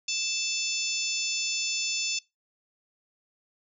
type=harmonic tone with a mistuned harmonic; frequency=880 Hz; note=A5; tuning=in tune; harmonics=3 / 4 / 5 / 6 / 7 / 8; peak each=-33 / -35 / -37 / -33 / -35 / -35 dBFS; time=0.08-2.19 s; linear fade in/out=5 ms; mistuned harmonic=5; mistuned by=+21 cents; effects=noise-tail reverb RT60 0.2 s tail -22 dB re dry